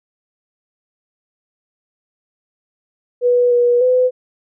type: tone with pitch steps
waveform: sine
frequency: 489.5 / 483.5 / 505 Hz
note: B4 / B4 / B4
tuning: -15 / -37 / +39 cents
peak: -10 dBFS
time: 3.21-4.11 s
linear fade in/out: 50 ms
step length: 300 ms
effects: none